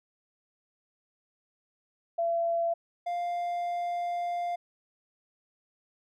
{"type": "tone pair in turn", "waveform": ["sine", "triangle"], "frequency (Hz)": [676, 699.4], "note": ["E5", "F5"], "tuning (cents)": [43, 2], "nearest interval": "minor second", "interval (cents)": 59, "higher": "second", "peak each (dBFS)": [-25, -27], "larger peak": "first", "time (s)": [[2.18, 2.74], [3.06, 4.56]], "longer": "second", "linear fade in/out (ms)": 10, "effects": []}